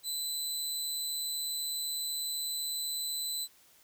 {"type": "tone", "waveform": "20% pulse", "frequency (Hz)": 4012, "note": "B7", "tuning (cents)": 26, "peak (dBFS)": -27, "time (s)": [0.03, 3.48], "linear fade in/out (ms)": 50, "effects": ["white hiss -62 dBFS RMS until 3.83 s"]}